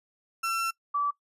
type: tone pair in turn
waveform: 35% pulse / sine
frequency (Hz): 1348 / 1155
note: E6 / D6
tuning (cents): +38 / -29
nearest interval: minor third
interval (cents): 267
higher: first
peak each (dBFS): -25 / -24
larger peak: second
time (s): 0.43-0.71 / 0.94-1.11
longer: first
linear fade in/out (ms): 10
effects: noise-tail reverb RT60 0.1 s tail -21 dB re dry + resampled to 32000 Hz